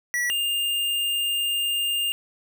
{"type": "tone pair in turn", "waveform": "square", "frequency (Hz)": [1941, 2808], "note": ["B6", "F7"], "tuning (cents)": [-31, 9], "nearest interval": "tritone", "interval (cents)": 640, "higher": "second", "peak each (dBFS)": -23, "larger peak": "neither", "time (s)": [[0.14, 0.3], [0.3, 2.12]], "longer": "second", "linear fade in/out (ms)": 0, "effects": []}